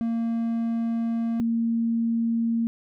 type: tone pair in turn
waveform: triangle / sine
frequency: 230 / 230 Hz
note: A#3 / A#3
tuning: -23 / -23 cents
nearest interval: unison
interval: 0 cents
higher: neither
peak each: -21 dBFS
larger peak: neither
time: 0.01-1.4 / 1.4-2.67 s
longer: first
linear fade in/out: 0 ms
effects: none